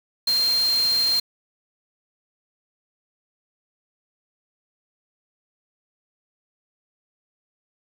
sine tone in noise, 4186 Hz, C8, in tune, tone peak -18 dBFS, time 0.27-1.2 s, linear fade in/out 5 ms, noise white, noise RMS -32 dBFS, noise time 0.27-1.2 s, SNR +11 dB, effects none

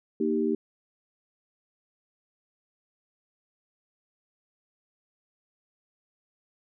sine chord, Eb major, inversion second, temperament equal, 233.1 / 311.1 / 392 Hz, Bb3 / Eb4 / G4, 0 / 0 / 0 cents, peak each -28 / -28 / -27 dBFS, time 0.2-0.55 s, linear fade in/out 5 ms, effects none

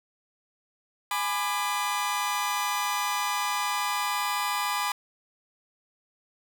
sawtooth chord, G# diminished, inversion none, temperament just, 830.6 / 996.7 / 1196.1 Hz, G#5 / B5 / D6, 0 / +16 / +31 cents, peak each -28 / -26 / -27 dBFS, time 1.11-4.92 s, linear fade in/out 2 ms, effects none

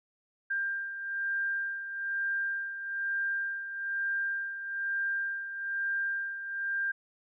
sine beating tone pair, 1592 / 1593.1 Hz, G6 / G6, +26 / +28 cents, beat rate 1.1 Hz, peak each -31 / -38 dBFS, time 0.5-6.92 s, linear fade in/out 10 ms, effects none

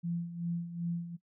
sine tone with tremolo, 170.9 Hz, F3, 37 cents flat, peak -30 dBFS, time 0.03-1.17 s, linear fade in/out 20 ms, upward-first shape sine, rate 2.6 Hz, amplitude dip 70%, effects noise-tail reverb RT60 0.1 s tail -19 dB re dry

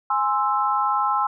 sine chord, Ab augmented, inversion none, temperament equal, 830.6 / 1046.5 / 1318.5 Hz, Ab5 / C6 / E6, 0 / 0 / 0 cents, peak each -23 dBFS, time 0.1-1.27 s, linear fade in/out 5 ms, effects none

